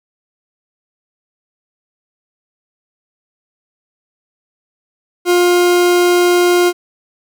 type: tone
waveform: 40% pulse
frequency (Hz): 353.8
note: F4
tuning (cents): +23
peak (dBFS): -8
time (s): 5.25-6.73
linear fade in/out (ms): 50
effects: none